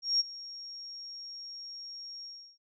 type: tone with ADSR envelope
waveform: sine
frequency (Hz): 5570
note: F8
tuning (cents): -5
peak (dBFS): -22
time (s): 0.02-2.58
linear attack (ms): 180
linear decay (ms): 22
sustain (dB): -19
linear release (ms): 340
effects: none